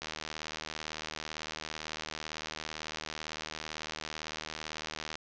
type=click train; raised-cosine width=0.2 ms; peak=-20 dBFS; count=401; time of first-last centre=0.02-5.155 s; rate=77.9 Hz; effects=resampled to 16000 Hz + 9-bit